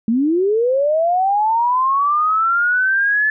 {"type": "linear sweep", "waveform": "sine", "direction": "up", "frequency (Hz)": [214.7, 1740], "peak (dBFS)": -13, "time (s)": [0.08, 3.3], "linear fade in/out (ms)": 2, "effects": []}